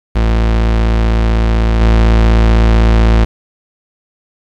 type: tone with level steps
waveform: 40% pulse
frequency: 55.9 Hz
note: A1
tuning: 28 cents sharp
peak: -8 / -5 dBFS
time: 0.15-3.25 s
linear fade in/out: 10 ms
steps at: 1.8 s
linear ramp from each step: 20 ms
effects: low-pass 4000 Hz 12 dB/octave + 7-bit